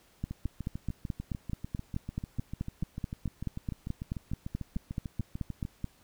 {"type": "two click trains", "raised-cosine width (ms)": 5, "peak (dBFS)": [-24, -20], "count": [37, 27], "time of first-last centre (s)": [[0.31, 5.651], [0.24, 5.843]], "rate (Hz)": [6.74, 4.64], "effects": ["pink hiss -63 dBFS RMS until 6.03 s"]}